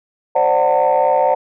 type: chord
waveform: sine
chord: D dominant seventh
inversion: third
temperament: equal with one note detuned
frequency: 523.3 / 587.3 / 740 / 901.1 Hz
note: C5 / D5 / F#5 / A5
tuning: 0 / 0 / 0 / +41 cents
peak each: -16 dBFS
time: 0.35-1.35 s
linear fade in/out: 10 ms
effects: tanh soft clip ceiling -5 dBFS